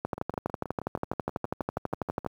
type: two click trains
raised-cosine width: 1 ms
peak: -14 / -22 dBFS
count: 28 / 14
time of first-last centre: 0.05-2.263 / 0.18-2.247 s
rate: 12.2 / 6.29 Hz
effects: high-pass 80 Hz 12 dB/octave + 9-bit